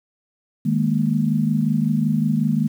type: chord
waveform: sine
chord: D# suspended fourth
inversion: none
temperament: equal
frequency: 155.56 / 207.7 / 233.1 Hz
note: D#3 / G#3 / A#3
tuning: 0 / 0 / 0 cents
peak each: -21 dBFS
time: 0.65-2.68 s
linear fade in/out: 10 ms
effects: 8-bit